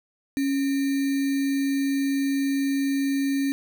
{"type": "tone with sample-and-hold", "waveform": "sine", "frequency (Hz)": 275.5, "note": "C#4", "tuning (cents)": -11, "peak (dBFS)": -21, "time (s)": [0.37, 3.52], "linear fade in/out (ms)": 0, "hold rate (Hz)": 2100, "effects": []}